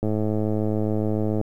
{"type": "click train", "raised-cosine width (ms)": 2, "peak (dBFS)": -12, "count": 149, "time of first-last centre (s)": [0.03, 1.413], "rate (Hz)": 107, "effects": ["9-bit"]}